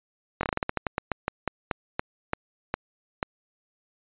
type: slowing click train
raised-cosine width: 0.5 ms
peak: -10 dBFS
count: 19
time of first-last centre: 0.41-3.229 s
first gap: 22 ms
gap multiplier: 1.2
effects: resampled to 8000 Hz